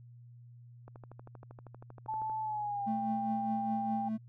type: click train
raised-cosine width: 1 ms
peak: -36 dBFS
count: 19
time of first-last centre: 0.88-2.297 s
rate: 12.7 Hz
type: tone with pitch glide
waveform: sine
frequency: 872 to 795 Hz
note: A5 to G5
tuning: -16 to +24 cents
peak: -33 dBFS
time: 2.08-4.09 s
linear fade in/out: 10 ms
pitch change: -160 cents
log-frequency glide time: 2.42-2.88 s
type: tone with tremolo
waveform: triangle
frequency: 219.6 Hz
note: A3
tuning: 3 cents flat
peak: -29 dBFS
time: 2.86-4.18 s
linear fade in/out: 20 ms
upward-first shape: triangle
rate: 4.9 Hz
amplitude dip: 60%
effects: added 120 Hz sine -51 dBFS peak until 4.28 s